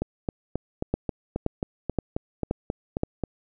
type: two click trains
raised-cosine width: 2 ms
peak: -10 / -13 dBFS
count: 5 / 13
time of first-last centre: 0.94-3.034 / 0.02-3.237 s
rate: 1.91 / 3.73 Hz
effects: none